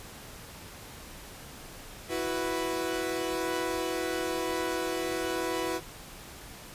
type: chord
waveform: sawtooth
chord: E suspended second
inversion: none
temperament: equal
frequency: 329.6 / 370 / 493.9 Hz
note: E4 / F#4 / B4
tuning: 0 / 0 / 0 cents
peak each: -30 dBFS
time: 2.08-5.81 s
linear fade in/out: 50 ms
effects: pink hiss -46 dBFS RMS until 6.74 s + resampled to 32000 Hz